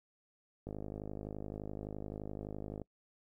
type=click train; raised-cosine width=2 ms; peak=-29 dBFS; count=112; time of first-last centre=0.67-2.817 s; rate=51.7 Hz; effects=noise-tail reverb RT60 0.1 s tail -25 dB re dry